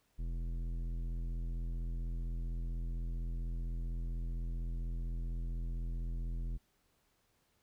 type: tone with tanh clipping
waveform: sine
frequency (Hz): 42.14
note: E1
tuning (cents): +39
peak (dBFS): -37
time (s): 0.18-6.58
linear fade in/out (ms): 20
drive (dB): 13
effects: pink hiss -75 dBFS RMS until 7.62 s